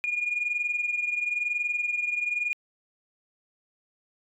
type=tone pair together; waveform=sine; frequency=2432 / 2453 Hz; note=D#7 / D#7; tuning=-40 / -25 cents; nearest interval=unison; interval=15 cents; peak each=-26 / -31 dBFS; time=0.04-2.53 s; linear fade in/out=0 ms; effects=tanh soft clip ceiling -19 dBFS